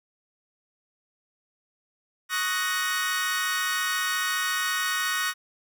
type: chord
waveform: sawtooth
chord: D# minor seventh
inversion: third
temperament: equal with one note detuned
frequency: 1108.7 / 1254.6 / 1480 / 1864.7 Hz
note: C#6 / D#6 / F#6 / A#6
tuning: 0 / +14 / 0 / 0 cents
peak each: -30 / -29 / -26 / -25 dBFS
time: 2.29-5.34 s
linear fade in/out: 50 ms
effects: none